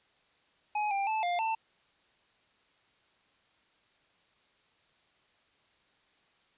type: tone with pitch steps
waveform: square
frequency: 841 / 792 / 875 / 703 / 891 Hz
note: G#5 / G5 / A5 / F5 / A5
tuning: +22 / +18 / -10 / +11 / +22 cents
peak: -29 dBFS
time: 0.75-1.55 s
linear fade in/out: 5 ms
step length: 160 ms
effects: white hiss -68 dBFS RMS until 6.57 s + resampled to 8000 Hz